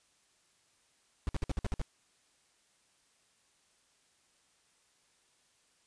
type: noise bursts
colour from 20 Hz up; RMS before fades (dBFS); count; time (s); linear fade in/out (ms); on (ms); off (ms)
brown; -31; 8; 1.27-1.815; 0; 20; 55
effects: white hiss -70 dBFS RMS until 5.86 s + resampled to 22050 Hz